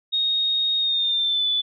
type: tone with pitch glide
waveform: sine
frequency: 3729 to 3479 Hz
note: A#7 to A7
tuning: 0 to -20 cents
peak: -19 dBFS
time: 0.12-1.62 s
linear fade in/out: 20 ms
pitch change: -120 cents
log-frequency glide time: 0.79-1.49 s
effects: none